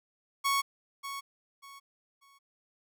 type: tone with echo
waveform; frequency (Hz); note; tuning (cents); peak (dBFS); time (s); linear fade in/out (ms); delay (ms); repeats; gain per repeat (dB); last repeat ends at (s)
sawtooth; 1108.7; C#6; 0; -22; 0.44-0.62; 20; 590; 3; -11; 2.39
effects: none